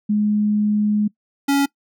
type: tone pair in turn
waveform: sine / square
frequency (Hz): 209.6 / 279.8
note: G#3 / C#4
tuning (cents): +16 / +16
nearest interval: perfect fourth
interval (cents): 500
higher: second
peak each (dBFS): -15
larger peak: neither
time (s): 0.09-1.08 / 1.48-1.66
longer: first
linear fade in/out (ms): 10
effects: noise-tail reverb RT60 0.1 s tail -22 dB re dry